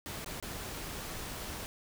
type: noise with dropouts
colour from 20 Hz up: pink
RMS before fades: -41 dBFS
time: 0.06-1.66 s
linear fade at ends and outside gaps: 0 ms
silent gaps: 0.245-0.261 / 0.4-0.426 s
effects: none